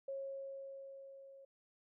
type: tone with level ramp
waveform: sine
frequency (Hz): 545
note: C#5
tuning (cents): -29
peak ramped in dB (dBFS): -39 to -55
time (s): 0.08-1.45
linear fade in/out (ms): 5
effects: none